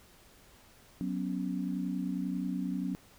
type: chord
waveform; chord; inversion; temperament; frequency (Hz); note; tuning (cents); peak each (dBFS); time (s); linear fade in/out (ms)
sine; F# suspended fourth; none; equal; 185 / 246.9 / 277.2; F#3 / B3 / C#4; 0 / 0 / 0; -34 / -37 / -36; 1.01-2.95; 0
effects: pink hiss -59 dBFS RMS until 3.18 s